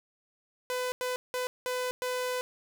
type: tone bursts at uneven times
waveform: sawtooth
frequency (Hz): 502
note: B4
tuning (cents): +28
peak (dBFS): -26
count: 5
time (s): 0.7-0.92 / 1.01-1.16 / 1.34-1.47 / 1.66-1.91 / 2.02-2.41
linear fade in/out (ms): 0
effects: none